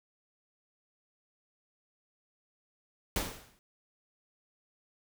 pink noise with exponential decay, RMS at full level -30 dBFS, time 3.16-3.59 s, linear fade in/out 1 ms, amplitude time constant 92 ms, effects none

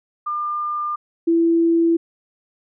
sine tone pair in turn, 1201 / 333.6 Hz, D6 / E4, +38 / +21 cents, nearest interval octave + minor seventh, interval 2217 cents, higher first, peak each -21 / -13 dBFS, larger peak second, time 0.26-0.96 / 1.27-1.97 s, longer neither, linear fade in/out 10 ms, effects none

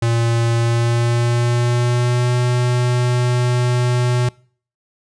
square tone with pitch glide, 116.54 to 123.18 Hz, A#2 to B2, 0 to -4 cents, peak -15 dBFS, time 0.02-4.29 s, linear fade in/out 5 ms, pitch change +96 cents, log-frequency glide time 0.56-2.33 s, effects noise-tail reverb RT60 0.5 s tail -25 dB re dry + resampled to 22050 Hz

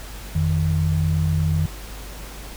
sine tone pair together, 87.31 / 155.56 Hz, F2 / D#3, 0 / 0 cents, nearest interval minor seventh, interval 1000 cents, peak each -20 dBFS, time 0.35-1.66 s, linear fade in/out 5 ms, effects added 50 Hz sine -35 dBFS peak until 2.56 s + pink hiss -39 dBFS RMS until 2.56 s

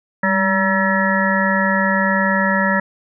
harmonic tone with a mistuned harmonic, 190.6 Hz, G3, 48 cents flat, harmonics 1 / 3 / 5 / 7 / 9 / 10, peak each -19 / -22 / -22 / -24 / -20 / -22 dBFS, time 0.23-2.8 s, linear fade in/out 5 ms, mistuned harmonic 1, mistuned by +60 cents, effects none

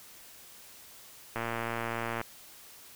click train, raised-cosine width 0.5 ms, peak -18 dBFS, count 100, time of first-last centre 1.36-2.213 s, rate 116 Hz, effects white hiss -52 dBFS RMS until 2.95 s

